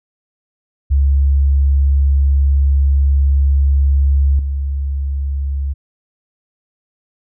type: tone with level steps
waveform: sine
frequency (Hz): 69.3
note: C#2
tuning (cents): 0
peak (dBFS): -9 / -16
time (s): 0.9-5.74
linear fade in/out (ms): 20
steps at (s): 4.39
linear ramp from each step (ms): 2
effects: none